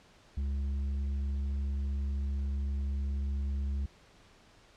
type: tone with tanh clipping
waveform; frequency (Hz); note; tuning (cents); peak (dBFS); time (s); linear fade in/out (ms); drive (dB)
sine; 69.3; C#2; 0; -31; 0.37-3.86; 5; 6
effects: pink hiss -60 dBFS RMS until 4.76 s + low-pass 6000 Hz 12 dB/octave